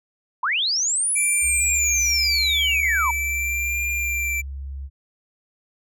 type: linear two-way sweep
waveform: sine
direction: up then down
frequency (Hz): 890 to 10290 to 890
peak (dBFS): -19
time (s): 0.43-3.11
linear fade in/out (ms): 5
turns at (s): 1.13
type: tone with vibrato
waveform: square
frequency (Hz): 2337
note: D7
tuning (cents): -9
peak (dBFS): -23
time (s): 1.15-4.42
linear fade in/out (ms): 20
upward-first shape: triangle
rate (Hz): 0.46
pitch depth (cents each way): 46
type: tone with pitch glide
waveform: sine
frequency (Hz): 68.8 to 68.36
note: C#2 to C#2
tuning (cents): -12 to -24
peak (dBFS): -29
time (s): 1.41-4.9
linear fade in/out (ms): 50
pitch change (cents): -12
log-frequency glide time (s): 2.16-4.35
effects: none